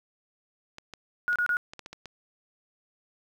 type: clicks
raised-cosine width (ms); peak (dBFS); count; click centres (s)
0.2; -24; 8; 0.784 / 0.937 / 1.33 / 1.735 / 1.793 / 1.861 / 1.93 / 2.057
type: tone bursts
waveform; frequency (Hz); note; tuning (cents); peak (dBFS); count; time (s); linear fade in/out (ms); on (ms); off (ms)
sine; 1447; F#6; -39; -23; 3; 1.28-1.569; 0; 77; 29
effects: 9-bit